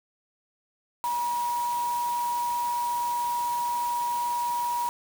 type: tone in noise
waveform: sine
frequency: 960 Hz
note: B5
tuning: 49 cents flat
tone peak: -25 dBFS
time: 1.04-4.89 s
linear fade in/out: 0 ms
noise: white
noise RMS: -40 dBFS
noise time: 1.04-4.89 s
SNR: +12 dB
effects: none